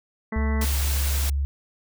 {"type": "harmonic tone", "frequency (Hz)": 220, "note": "A3", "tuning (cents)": 0, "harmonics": [1, 2, 3, 4, 5, 6, 7, 8, 9], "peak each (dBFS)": [-28, -35, -40, -39, -39, -45, -45, -46, -36], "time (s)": [0.32, 0.65], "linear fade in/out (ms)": 5}
{"type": "tone", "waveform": "sine", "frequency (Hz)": 69.8, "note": "C#2", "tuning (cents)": 13, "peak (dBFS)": -21, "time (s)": [0.36, 1.45], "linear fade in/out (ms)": 0}
{"type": "noise", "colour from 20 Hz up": "white", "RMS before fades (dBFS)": -30, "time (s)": [0.61, 1.3], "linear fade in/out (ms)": 5}
{"effects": []}